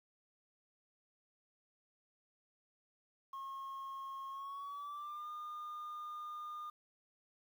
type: tone with pitch glide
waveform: sine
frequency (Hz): 1082 to 1214.5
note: C#6 to D#6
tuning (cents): -42 to -42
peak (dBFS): -40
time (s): 3.33-6.7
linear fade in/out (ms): 5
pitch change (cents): +200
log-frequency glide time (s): 4.3-5.29
effects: tanh soft clip ceiling -42 dBFS + 11-bit